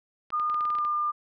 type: clicks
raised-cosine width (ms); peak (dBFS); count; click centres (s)
0.3; -27; 10; 0.304 / 0.398 / 0.499 / 0.544 / 0.608 / 0.653 / 0.703 / 0.752 / 0.786 / 0.85
type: tone with pitch glide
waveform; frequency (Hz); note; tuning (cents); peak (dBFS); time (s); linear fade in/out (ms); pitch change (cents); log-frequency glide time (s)
sine; 1218 to 1201.2; D#6 to D6; -37 to +39; -24; 0.32-1.12; 20; -24; 0.5-0.85
effects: none